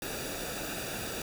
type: noise with comb filter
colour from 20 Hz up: pink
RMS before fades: -37 dBFS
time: 0.02-1.22 s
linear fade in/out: 2 ms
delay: 0.95 ms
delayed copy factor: -0.65
effects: none